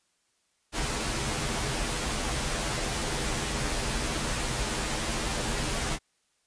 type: noise with comb filter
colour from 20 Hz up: pink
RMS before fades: -30 dBFS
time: 0.72-5.99 s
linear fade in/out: 50 ms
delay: 11 ms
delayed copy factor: -0.7
effects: white hiss -72 dBFS RMS until 6.46 s + resampled to 22050 Hz